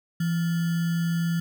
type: tone with sample-and-hold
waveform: sine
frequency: 168.2 Hz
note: E3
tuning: 35 cents sharp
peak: -22 dBFS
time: 0.2-1.4 s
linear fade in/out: 5 ms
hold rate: 1575 Hz
effects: none